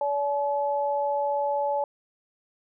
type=tone pair together; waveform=sine; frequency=572 / 857 Hz; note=D5 / A5; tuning=-46 / -46 cents; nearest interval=perfect fifth; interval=700 cents; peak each=-26 dBFS; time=0.01-1.84 s; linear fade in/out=2 ms; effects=none